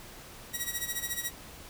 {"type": "tone with tremolo", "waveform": "5% pulse", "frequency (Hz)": 1915, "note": "A#6", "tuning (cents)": 46, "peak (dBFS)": -19, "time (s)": [0.53, 1.31], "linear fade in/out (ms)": 20, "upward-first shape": "sine", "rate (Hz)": 14, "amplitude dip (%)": 75, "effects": ["pink hiss -48 dBFS RMS until 1.69 s"]}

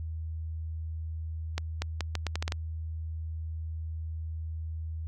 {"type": "accelerating click train", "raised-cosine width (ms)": 0.2, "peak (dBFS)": -14, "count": 9, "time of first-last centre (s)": [1.58, 2.521], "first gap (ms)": 240, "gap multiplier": 0.78, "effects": ["added 80 Hz sine -33 dBFS peak until 5.07 s"]}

